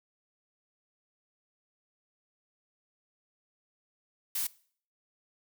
blue noise, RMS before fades -32 dBFS, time 4.35-4.47 s, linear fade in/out 5 ms, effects noise-tail reverb RT60 0.5 s tail -21 dB re dry

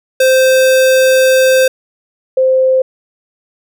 square / sine tone pair in turn, 521 / 521 Hz, C5 / C5, -7 / -7 cents, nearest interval unison, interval 0 cents, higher neither, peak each -7 dBFS, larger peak neither, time 0.2-1.68 / 2.37-2.82 s, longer first, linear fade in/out 5 ms, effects none

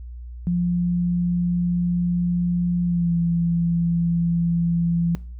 sine tone with pitch glide, 175.4 to 169.82 Hz, F3 to F3, +8 to -48 cents, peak -18 dBFS, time 0.47-5.15 s, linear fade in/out 0 ms, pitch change -56 cents, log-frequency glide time 2.83-3.14 s, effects noise-tail reverb RT60 0.4 s tail -20 dB re dry + added 60 Hz sine -33 dBFS peak until 5.39 s

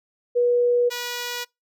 sine / 5% pulse tone pair in turn, 485.1 / 485.1 Hz, B4 / B4, -31 / -31 cents, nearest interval unison, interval 0 cents, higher neither, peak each -16 dBFS, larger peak neither, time 0.35-0.9 / 0.9-1.45 s, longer neither, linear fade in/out 20 ms, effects noise-tail reverb RT60 0.2 s tail -26 dB re dry

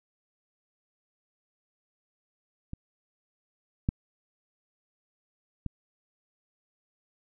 clicks, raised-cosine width 5 ms, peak -24 / -12 / -20 dBFS, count 3, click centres 2.734 / 3.889 / 5.663 s, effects none

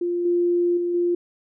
sine tone with level steps, 349.2 Hz, F4, in tune, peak -21 / -17 / -21 / -18 dBFS, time 0.01-1.15 s, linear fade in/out 5 ms, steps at 0.25 / 0.77 / 0.94 s, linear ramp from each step 5 ms, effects none

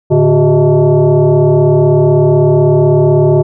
sine tone with frequency modulation, 110 Hz, A2, in tune, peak -5 dBFS, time 0.1-3.43 s, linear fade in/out 20 ms, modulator 256 Hz, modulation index 1.9, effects none

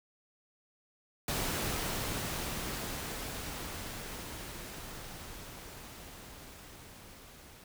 pink noise with level ramp, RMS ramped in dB -33 to -54 dBFS, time 1.28-7.64 s, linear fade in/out 2 ms, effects none

